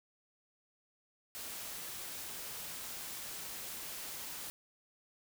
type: noise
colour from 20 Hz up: white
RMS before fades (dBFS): -44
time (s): 1.35-4.5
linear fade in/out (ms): 0
effects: none